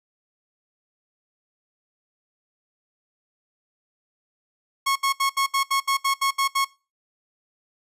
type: tone bursts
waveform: sawtooth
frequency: 1095 Hz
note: C#6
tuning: 22 cents flat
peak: -16 dBFS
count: 11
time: 4.86-6.648 s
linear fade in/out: 10 ms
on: 98 ms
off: 71 ms
effects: noise-tail reverb RT60 0.3 s tail -21 dB re dry + resampled to 32000 Hz